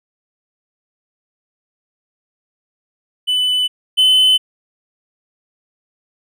triangle tone pair in turn, 2997 / 3034 Hz, F#7 / F#7, +22 / +43 cents, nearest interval unison, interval 21 cents, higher second, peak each -12 / -7 dBFS, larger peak second, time 3.27-3.68 / 3.97-4.38 s, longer neither, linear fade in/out 20 ms, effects none

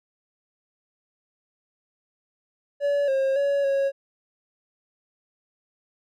triangle tone with pitch steps, 571 / 537 / 563 / 550 Hz, D5 / C5 / C#5 / C#5, -49 / +45 / +27 / -14 cents, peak -18 dBFS, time 2.8-3.92 s, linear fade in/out 50 ms, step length 280 ms, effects none

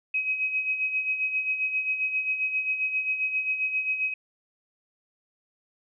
sine tone with tremolo, 2537 Hz, D#7, 33 cents sharp, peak -22 dBFS, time 0.14-4.14 s, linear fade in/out 5 ms, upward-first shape sine, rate 7.5 Hz, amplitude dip 60%, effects none

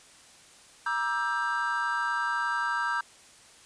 triangle chord, E half-diminished seventh, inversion second, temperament just, 949.3 / 1186.7 / 1318.5 / 1582.2 Hz, Bb5 / D6 / E6 / G6, +31 / +18 / 0 / +16 cents, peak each -30 / -34 / -31 / -28 dBFS, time 0.86-3.01 s, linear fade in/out 5 ms, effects white hiss -54 dBFS RMS until 3.65 s + resampled to 22050 Hz

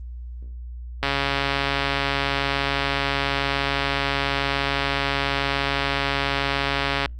click train, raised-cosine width 0.3 ms, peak -6 dBFS, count 839, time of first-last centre 1.03-7.059 s, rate 139 Hz, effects added 60 Hz sine -32 dBFS peak until 7.19 s + Opus 32 kbps

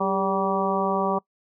harmonic tone with a mistuned harmonic, 192.5 Hz, G3, 31 cents flat, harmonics 1 / 2 / 3 / 4 / 5 / 6, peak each -28 / -28 / -28 / -28 / -28 / -28 dBFS, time 0-1.19 s, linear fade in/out 10 ms, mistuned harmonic 2, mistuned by +51 cents, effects noise-tail reverb RT60 0.1 s tail -24 dB re dry

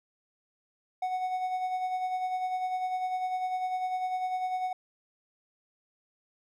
triangle tone with tremolo, 740 Hz, F#5, in tune, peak -25 dBFS, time 1.02-4.73 s, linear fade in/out 5 ms, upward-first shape sine, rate 10 Hz, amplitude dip 45%, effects none

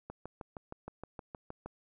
click train, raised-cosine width 1 ms, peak -28 dBFS, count 11, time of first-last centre 0.1-1.66 s, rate 6.41 Hz, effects none

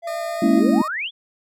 triangle tone with vibrato, 673 Hz, E5, 36 cents sharp, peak -23 dBFS, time 0.02-0.63 s, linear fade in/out 50 ms, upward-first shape sine, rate 7.6 Hz, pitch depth 15 cents each way
20% pulse tone with pitch glide, 609 to 618.9 Hz, D#5 to D#5, -37 to -9 cents, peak -25 dBFS, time 0.07-0.88 s, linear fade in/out 5 ms, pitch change +28 cents, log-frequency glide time 0.33-0.45 s
sine chord, A# half-diminished seventh, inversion third, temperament equal, 207.7 / 233.1 / 277.2 / 329.6 Hz, G#3 / A#3 / C#4 / E4, 0 / 0 / 0 / 0 cents, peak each -20 / -19 / -19 / -19 dBFS, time 0.42-0.82 s, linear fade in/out 5 ms
sine exponential sweep, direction up, 220 to 3533 Hz, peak -23 dBFS, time 0.48-1.11 s, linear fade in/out 50 ms
effects none

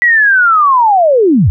sine linear sweep, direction down, 1966 to 69.3 Hz, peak -5 dBFS, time 0.02-1.5 s, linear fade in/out 0 ms, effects none

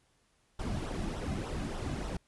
brown noise with flanger, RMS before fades -36 dBFS, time 0.59-2.17 s, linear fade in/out 5 ms, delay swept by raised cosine 0.43 to 2.23 ms, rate 3.4 Hz, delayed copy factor -0.6, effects pink hiss -71 dBFS RMS until 2.27 s + resampled to 24000 Hz

